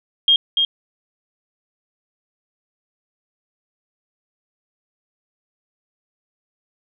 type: tone with echo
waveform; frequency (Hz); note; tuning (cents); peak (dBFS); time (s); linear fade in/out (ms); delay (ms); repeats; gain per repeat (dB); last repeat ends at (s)
sine; 3230; G#7; -49; -10; 0.28-0.36; 2; 290; 1; -4; 0.65
effects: none